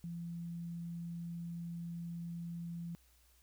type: tone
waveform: sine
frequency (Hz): 170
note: F3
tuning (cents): -46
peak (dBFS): -40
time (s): 0.04-2.95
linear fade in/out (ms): 0
effects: added 60 Hz sine -67 dBFS peak until 3.42 s + white hiss -70 dBFS RMS until 3.42 s

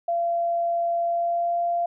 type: tone with pitch glide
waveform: sine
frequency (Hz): 684 to 690.4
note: F5 to F5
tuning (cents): -36 to -20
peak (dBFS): -21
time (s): 0.08-1.86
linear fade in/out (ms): 5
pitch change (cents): +16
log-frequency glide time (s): 1.03-1.59
effects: none

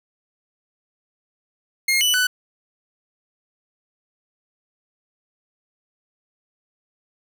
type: tone with pitch steps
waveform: sawtooth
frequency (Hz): 2137 / 2974 / 1495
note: C7 / F#7 / F#6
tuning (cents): +36 / +8 / +17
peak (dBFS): -13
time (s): 1.88-2.27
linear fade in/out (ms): 5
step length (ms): 130
effects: none

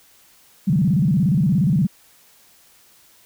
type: tone with vibrato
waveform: sine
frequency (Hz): 166.6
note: E3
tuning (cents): +19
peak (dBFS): -14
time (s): 0.67-1.87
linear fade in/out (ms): 10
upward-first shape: square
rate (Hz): 17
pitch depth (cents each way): 270
effects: white hiss -53 dBFS RMS until 3.25 s

